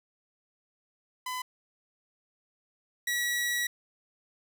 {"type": "tone pair in turn", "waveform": "sawtooth", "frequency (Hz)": [1008, 1929.4], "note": ["B5", "B6"], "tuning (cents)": [35, -41], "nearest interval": "major seventh", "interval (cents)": 1124, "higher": "second", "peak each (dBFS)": [-29, -24], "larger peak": "second", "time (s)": [[1.26, 1.42], [3.07, 3.67]], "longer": "second", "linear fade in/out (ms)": 5, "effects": []}